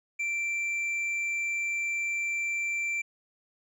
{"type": "tone with hard clipping", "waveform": "sine", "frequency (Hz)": 2349, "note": "D7", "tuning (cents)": 0, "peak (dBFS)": -29, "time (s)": [0.19, 3.02], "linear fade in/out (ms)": 10, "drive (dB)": 4, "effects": []}